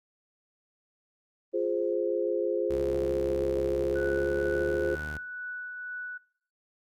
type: chord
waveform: sine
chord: F minor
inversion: none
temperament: equal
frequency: 349.2 / 415.3 / 523.3 Hz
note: F4 / Ab4 / C5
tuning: 0 / 0 / 0 cents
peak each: -30 dBFS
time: 1.53-4.96 s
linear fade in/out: 20 ms
type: tone with pitch glide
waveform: sawtooth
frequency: 67.2 to 75.43 Hz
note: C2 to D2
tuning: +47 to +47 cents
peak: -33 dBFS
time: 2.7-5.18 s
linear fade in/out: 5 ms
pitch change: +200 cents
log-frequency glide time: 3.86-4.82 s
type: tone with tremolo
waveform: sine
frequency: 1480 Hz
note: F#6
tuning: in tune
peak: -34 dBFS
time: 3.95-6.18 s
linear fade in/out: 10 ms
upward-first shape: triangle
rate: 2.1 Hz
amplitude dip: 35%
effects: noise-tail reverb RT60 0.7 s tail -25 dB re dry + Opus 24 kbps